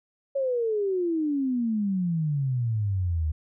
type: exponential sweep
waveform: sine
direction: down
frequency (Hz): 558 to 75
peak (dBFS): -23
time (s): 0.35-3.32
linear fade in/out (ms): 10
effects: none